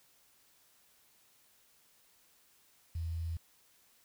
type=tone with quantisation; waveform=sine; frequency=82.8 Hz; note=E2; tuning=8 cents sharp; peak=-34 dBFS; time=2.95-3.37 s; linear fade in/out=5 ms; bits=10; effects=white hiss -67 dBFS RMS until 4.04 s